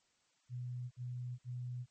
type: tone bursts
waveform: sine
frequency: 123.6 Hz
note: B2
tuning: 2 cents sharp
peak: -39 dBFS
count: 3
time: 0.49-1.862 s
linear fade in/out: 50 ms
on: 420 ms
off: 56 ms
effects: white hiss -75 dBFS RMS until 1.9 s + MP3 32 kbps